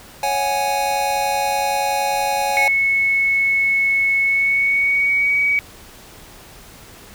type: chord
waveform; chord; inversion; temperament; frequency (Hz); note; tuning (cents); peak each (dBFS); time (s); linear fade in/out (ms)
square; C# suspended fourth; none; equal; 554.4 / 740 / 830.6; C#5 / F#5 / G#5; 0 / 0 / 0; -26 / -25 / -20; 0.23-2.68; 2
type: tone with pitch glide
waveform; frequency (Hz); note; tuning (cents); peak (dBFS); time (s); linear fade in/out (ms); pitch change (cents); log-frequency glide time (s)
sine; 2199 to 2265; C#7 to C#7; -14 to +37; -14; 2.57-5.59; 0; +51; 4.23-5.42
effects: pink hiss -42 dBFS RMS until 7.14 s